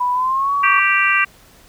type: tone with pitch glide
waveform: sine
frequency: 987.8 to 1128.1 Hz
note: B5 to C#6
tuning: 0 to +30 cents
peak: -15 dBFS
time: 0-0.8 s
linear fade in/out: 10 ms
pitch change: +230 cents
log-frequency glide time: 0.13-0.52 s
type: harmonic tone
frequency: 392 Hz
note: G4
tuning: in tune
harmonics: 3 / 4 / 5 / 6 / 7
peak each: -19 / -19 / -19 / -19 / -19 dBFS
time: 0.63-1.25 s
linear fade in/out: 10 ms
effects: pink hiss -48 dBFS RMS until 1.68 s